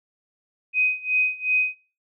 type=tone with tremolo; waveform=sine; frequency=2509 Hz; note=D#7; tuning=14 cents sharp; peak=-17 dBFS; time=0.73-1.76 s; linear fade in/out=50 ms; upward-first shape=sine; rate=2.7 Hz; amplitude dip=90%; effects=noise-tail reverb RT60 0.3 s tail -17 dB re dry